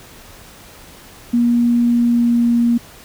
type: tone with pitch glide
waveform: sine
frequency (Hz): 238.2 to 236.3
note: A#3 to A#3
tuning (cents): +38 to +24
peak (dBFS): -11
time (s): 1.33-2.78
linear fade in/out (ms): 10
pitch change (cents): -14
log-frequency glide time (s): 1.87-2.52
effects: pink hiss -41 dBFS RMS until 3.04 s